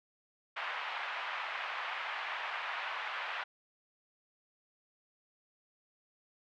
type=band-pass noise; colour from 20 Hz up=pink; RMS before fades=-39 dBFS; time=0.56-3.44 s; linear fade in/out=10 ms; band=820 to 2900 Hz; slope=24 dB/octave; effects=none